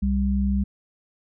sine tone pair together, 66 / 197.78 Hz, C2 / G3, +16 / +16 cents, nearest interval octave + perfect fifth, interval 1900 cents, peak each -22 dBFS, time 0.02-0.64 s, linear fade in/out 10 ms, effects none

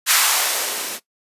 violet noise with band-pass filter sweep, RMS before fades -19 dBFS, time 0.06-1 s, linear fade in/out 50 ms, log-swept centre 1400 to 220 Hz, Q 1.4, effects noise-tail reverb RT60 0.1 s tail -17 dB re dry + resampled to 32000 Hz

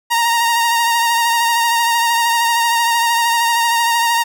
sawtooth tone with vibrato, 932.3 Hz, A#5, in tune, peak -9 dBFS, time 0.1-4.24 s, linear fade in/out 20 ms, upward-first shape triangle, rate 13 Hz, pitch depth 34 cents each way, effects none

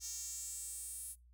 sawtooth tone with high-pass filter sweep, 460.5 Hz, A#4, 21 cents flat, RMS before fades -45 dBFS, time 0-1.16 s, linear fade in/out 50 ms, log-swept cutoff 6200 to 10000 Hz, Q 4.6, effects noise-tail reverb RT60 0.2 s tail -21 dB re dry + added 60 Hz sine -60 dBFS peak until 1.33 s

